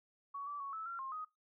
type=tone with pitch steps; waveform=sine; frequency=1122 / 1158 / 1111 / 1308 / 1371 / 1066 / 1252 Hz; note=C#6 / D6 / C#6 / E6 / F6 / C6 / D#6; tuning=+21 / -25 / +4 / -14 / -32 / +32 / +10 cents; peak=-40 dBFS; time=0.34-1.25 s; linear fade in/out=10 ms; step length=130 ms; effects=noise-tail reverb RT60 0.2 s tail -20 dB re dry